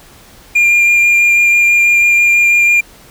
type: tone with vibrato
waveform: triangle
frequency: 2400 Hz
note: D7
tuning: 37 cents sharp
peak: -5 dBFS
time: 0.55-2.81 s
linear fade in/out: 10 ms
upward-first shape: sine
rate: 6.1 Hz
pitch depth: 10 cents each way
effects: pink hiss -41 dBFS RMS until 3.1 s